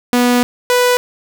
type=tone pair in turn; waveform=sawtooth; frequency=244.9 / 493.9 Hz; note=B3 / B4; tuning=-14 / 0 cents; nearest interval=octave; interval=1214 cents; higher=second; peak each=-6 dBFS; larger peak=neither; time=0.13-0.43 / 0.7-0.97 s; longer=first; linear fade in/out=0 ms; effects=none

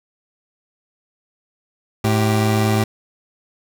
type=tone pair together; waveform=25% pulse; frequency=108.16 / 391.4 Hz; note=A2 / G4; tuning=-29 / -3 cents; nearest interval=octave + minor seventh; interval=2226 cents; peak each=-12 / -18 dBFS; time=2.04-2.84 s; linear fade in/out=5 ms; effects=none

